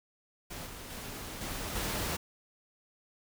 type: noise with level steps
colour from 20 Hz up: pink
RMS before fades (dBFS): -42 / -45 / -42 / -38 / -34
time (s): 0.5-2.17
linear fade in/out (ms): 10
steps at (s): 0.66 / 0.9 / 1.41 / 1.75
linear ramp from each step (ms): 5
effects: none